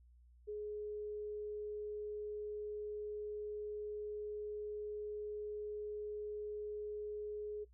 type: tone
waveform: sine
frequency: 420 Hz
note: G#4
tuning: 19 cents sharp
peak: -40 dBFS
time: 0.47-7.65 s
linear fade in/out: 20 ms
effects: noise-tail reverb RT60 0.1 s tail -19 dB re dry + added 60 Hz sine -61 dBFS peak until 7.73 s